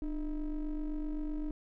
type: ring-modulated tone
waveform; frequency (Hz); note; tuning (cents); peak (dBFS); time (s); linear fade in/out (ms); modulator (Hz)
triangle; 161.9; E3; -31; -28; 0.02-1.51; 2; 138
effects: none